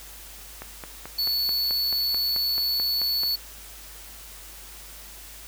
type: click train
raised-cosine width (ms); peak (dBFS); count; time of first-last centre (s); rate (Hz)
0.5; -21; 13; 0.62-3.234; 4.59
type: tone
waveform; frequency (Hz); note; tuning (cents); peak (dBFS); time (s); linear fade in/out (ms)
square; 4435; C#8; 0; -23; 1.18-3.36; 10
effects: added 50 Hz sine -47 dBFS peak until 5.47 s + white hiss -44 dBFS RMS until 5.47 s